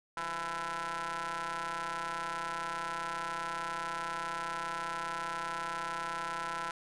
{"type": "ring-modulated tone", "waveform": "sawtooth", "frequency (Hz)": 164.81, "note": "E3", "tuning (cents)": 0, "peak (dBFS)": -28, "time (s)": [0.17, 6.71], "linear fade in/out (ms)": 2, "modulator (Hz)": 1170, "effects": ["resampled to 24000 Hz"]}